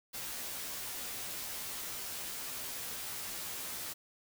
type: noise with comb filter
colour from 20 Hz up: white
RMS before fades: -41 dBFS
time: 0.13-3.94 s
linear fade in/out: 20 ms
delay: 14 ms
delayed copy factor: -0.8
effects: none